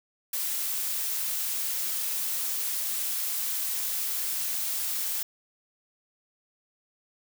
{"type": "noise", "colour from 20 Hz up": "blue", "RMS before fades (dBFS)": -30, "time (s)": [0.33, 5.23], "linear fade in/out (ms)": 5, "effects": []}